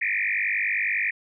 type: tone with frequency modulation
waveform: sine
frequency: 2131 Hz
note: C7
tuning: 31 cents sharp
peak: -22 dBFS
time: 0.01-1.11 s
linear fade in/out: 10 ms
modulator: 50 Hz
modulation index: 6.6
effects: none